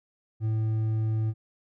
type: tone with hard clipping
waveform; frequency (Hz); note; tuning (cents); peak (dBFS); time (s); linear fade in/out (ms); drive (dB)
triangle; 110; A2; 0; -25; 0.4-1.34; 50; 7
effects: none